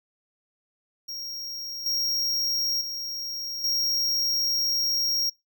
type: tone with level steps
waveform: square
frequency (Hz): 5588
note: F8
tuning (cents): 0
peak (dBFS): -33 / -24 / -31 / -23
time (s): 1.08-5.3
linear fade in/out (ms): 10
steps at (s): 1.86 / 2.81 / 3.64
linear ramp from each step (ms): 2
effects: noise-tail reverb RT60 0.2 s tail -24 dB re dry